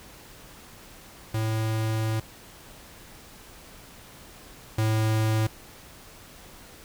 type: tone pair in turn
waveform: square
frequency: 110.4 / 109.7 Hz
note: A2 / A2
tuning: +6 / -5 cents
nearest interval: unison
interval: 11 cents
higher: first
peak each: -25 / -22 dBFS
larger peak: second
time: 1.34-2.2 / 4.78-5.47 s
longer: first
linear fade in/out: 5 ms
effects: pink hiss -48 dBFS RMS until 6.84 s